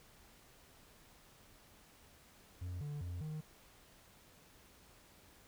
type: tone with pitch steps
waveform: triangle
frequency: 89.5 / 146.6 / 88 / 154.6 Hz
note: F2 / D3 / F2 / D#3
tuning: +43 / -3 / +14 / -11 cents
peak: -38 dBFS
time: 2.61-3.41 s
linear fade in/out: 10 ms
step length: 200 ms
effects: pink hiss -63 dBFS RMS until 5.47 s